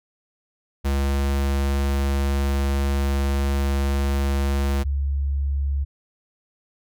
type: tone pair in turn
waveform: square / sine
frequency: 69.3 / 69.69 Hz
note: C#2 / C#2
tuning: 0 / +10 cents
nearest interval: unison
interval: 10 cents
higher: second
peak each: -20 dBFS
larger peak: neither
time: 0.84-4.84 / 4.84-5.85 s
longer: first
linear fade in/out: 20 ms
effects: none